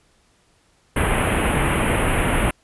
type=band-stop noise; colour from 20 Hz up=pink; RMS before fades=-19 dBFS; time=0.96-2.51 s; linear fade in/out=5 ms; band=2900 to 10000 Hz; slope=48 dB/octave; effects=pink hiss -60 dBFS RMS until 2.63 s + resampled to 24000 Hz